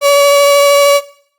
35% pulse tone with vibrato, 568 Hz, C#5, 42 cents sharp, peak -4 dBFS, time 0.01-1.01 s, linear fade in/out 50 ms, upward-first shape triangle, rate 13 Hz, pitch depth 15 cents each way, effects noise-tail reverb RT60 0.6 s tail -18 dB re dry + Opus 48 kbps

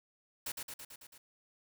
white noise with echo, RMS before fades -39 dBFS, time 0.46-0.52 s, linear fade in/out 5 ms, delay 110 ms, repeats 6, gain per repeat -3 dB, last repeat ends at 1.18 s, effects none

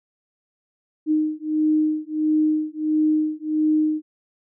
sine beating tone pair, 307.8 / 309.3 Hz, D#4 / D#4, -19 / -10 cents, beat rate 1.5 Hz, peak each -21 dBFS, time 1.06-4.02 s, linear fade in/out 50 ms, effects none

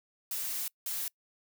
blue noise bursts at uneven times, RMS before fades -35 dBFS, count 2, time 0.31-0.68 / 0.86-1.08 s, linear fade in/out 2 ms, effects noise-tail reverb RT60 0.1 s tail -25 dB re dry

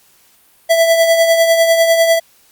square tone with tremolo, 662 Hz, E5, 7 cents sharp, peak -7 dBFS, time 0.69-2.2 s, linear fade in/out 20 ms, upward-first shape triangle, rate 10 Hz, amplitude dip 55%, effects white hiss -51 dBFS RMS until 2.51 s + Opus 48 kbps

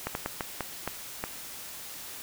slowing click train, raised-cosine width 0.5 ms, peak -15 dBFS, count 7, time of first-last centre 0.07-1.24 s, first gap 81 ms, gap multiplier 1.35, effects white hiss -42 dBFS RMS until 2.22 s

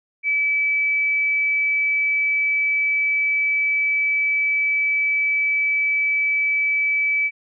sine tone, 2300 Hz, D7, 37 cents flat, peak -17 dBFS, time 0.23-7.31 s, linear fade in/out 50 ms, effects none

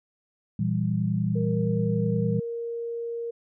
sine chord, E diminished, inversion second, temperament equal with one note detuned, 116.54 / 165.48 / 196 Hz, Bb2 / E3 / G3, 0 / +7 / 0 cents, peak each -27 dBFS, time 0.59-2.4 s, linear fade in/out 5 ms
sine tone, 466.8 Hz, A#4, 2 cents sharp, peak -29 dBFS, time 1.35-3.31 s, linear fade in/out 10 ms
effects none

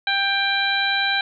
harmonic tone, 790 Hz, G5, 13 cents sharp, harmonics 1 / 2 / 3 / 4 / 5, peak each -26 / -22 / -26 / -29 / -24 dBFS, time 0.07-1.21 s, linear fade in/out 2 ms, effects none

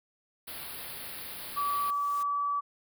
white band-stop noise, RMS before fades -41 dBFS, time 0.47-1.91 s, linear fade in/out 10 ms, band 4900 to 9500 Hz, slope 96 dB/octave
white noise with exponential growth, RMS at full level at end -46 dBFS, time 1.26-2.23 s, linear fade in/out 5 ms, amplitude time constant 210 ms
sine tone, 1149 Hz, D6, 38 cents flat, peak -27 dBFS, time 1.56-2.61 s, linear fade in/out 20 ms
effects none

